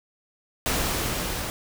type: noise with level ramp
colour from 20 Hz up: pink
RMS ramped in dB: -24 to -31 dBFS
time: 0.66-1.5 s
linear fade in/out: 0 ms
effects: none